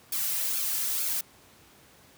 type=noise with flanger; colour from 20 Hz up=blue; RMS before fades=-29 dBFS; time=0.12-1.21 s; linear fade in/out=5 ms; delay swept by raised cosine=1 to 2.7 ms; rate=2.2 Hz; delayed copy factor=-0.6; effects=pink hiss -56 dBFS RMS until 2.17 s + high-pass 80 Hz 12 dB/octave